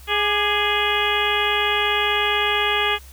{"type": "harmonic tone with a mistuned harmonic", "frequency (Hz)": 415.7, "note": "G#4", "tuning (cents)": 2, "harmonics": [1, 2, 3, 4, 5, 6, 7, 8], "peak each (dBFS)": [-26, -26, -26, -26, -26, -26, -26, -26], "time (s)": [0.07, 2.99], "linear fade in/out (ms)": 50, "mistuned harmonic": 3, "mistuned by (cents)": -64, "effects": ["added 66 Hz sine -41 dBFS peak until 3.12 s", "white hiss -48 dBFS RMS until 3.12 s"]}